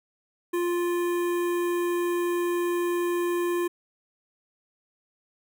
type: tone with notch filter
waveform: square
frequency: 349.2 Hz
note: F4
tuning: in tune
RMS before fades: -26 dBFS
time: 0.53-3.68 s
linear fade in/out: 10 ms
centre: 4700 Hz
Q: 0.72
effects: none